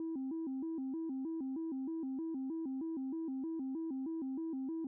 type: tone with vibrato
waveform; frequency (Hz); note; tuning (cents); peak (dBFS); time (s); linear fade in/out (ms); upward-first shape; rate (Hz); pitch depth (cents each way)
sine; 293.7; D4; 0; -35; 0-4.87; 2; square; 3.2; 180
effects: tanh soft clip ceiling -34 dBFS